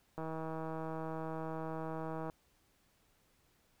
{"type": "click train", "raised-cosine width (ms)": 1, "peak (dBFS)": -28, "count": 340, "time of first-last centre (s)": [0.18, 2.299], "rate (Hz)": 160, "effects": ["pink hiss -72 dBFS RMS until 3.8 s"]}